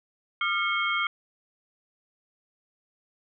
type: tone cluster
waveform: sine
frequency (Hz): 1200 / 1386 / 2185 / 3193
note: D6 / F6 / C#7 / G7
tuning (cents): +37 / -14 / -26 / +31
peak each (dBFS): -30 / -29 / -28 / -32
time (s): 0.41-1.07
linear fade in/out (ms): 2
effects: none